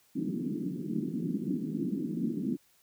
white band-pass noise, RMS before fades -33 dBFS, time 0.15-2.57 s, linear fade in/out 20 ms, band 160 to 320 Hz, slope 48 dB/octave, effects white hiss -66 dBFS RMS until 2.82 s

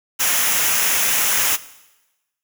white noise with comb filter, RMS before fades -18 dBFS, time 0.19-1.57 s, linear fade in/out 20 ms, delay 0.23 ms, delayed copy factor -0.55, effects noise-tail reverb RT60 1.0 s tail -17 dB re dry

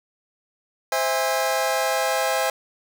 sawtooth chord, C augmented, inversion none, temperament just, 523.3 / 654.1 / 817.6 Hz, C5 / E5 / G#5, 0 / -14 / -27 cents, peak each -21 dBFS, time 0.92-2.5 s, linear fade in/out 2 ms, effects none

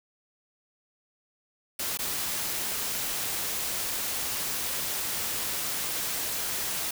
white noise with dropouts, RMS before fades -31 dBFS, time 1.79-6.91 s, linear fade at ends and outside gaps 5 ms, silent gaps 1.974-1.989 s, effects none

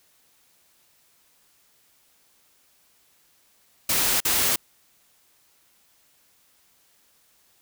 white noise with dropouts, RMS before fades -22 dBFS, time 3.89-4.56 s, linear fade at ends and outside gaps 5 ms, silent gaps 4.204-4.25 s, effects white hiss -62 dBFS RMS until 7.61 s

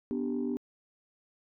sine chord, G major, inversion first, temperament equal, 246.9 / 293.7 / 392 Hz, B3 / D4 / G4, 0 / 0 / 0 cents, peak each -31 / -34 / -35 dBFS, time 0.11-0.57 s, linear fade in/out 0 ms, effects tanh soft clip ceiling -23 dBFS

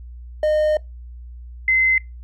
triangle / sine tone pair in turn, 612 / 2059 Hz, D#5 / C7, -29 / -28 cents, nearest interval octave + major sixth, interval 2101 cents, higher second, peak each -13 dBFS, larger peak neither, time 0.43-0.77 / 1.68-1.98 s, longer first, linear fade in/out 2 ms, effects noise-tail reverb RT60 0.2 s tail -24 dB re dry + added 60 Hz sine -34 dBFS peak until 2.23 s

